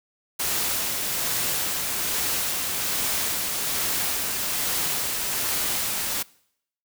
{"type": "noise with tremolo", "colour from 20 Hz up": "white", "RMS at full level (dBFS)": -25, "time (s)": [0.39, 6.23], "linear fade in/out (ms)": 10, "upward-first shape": "sine", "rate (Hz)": 1.2, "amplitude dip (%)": 25, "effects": ["noise-tail reverb RT60 0.7 s tail -23 dB re dry"]}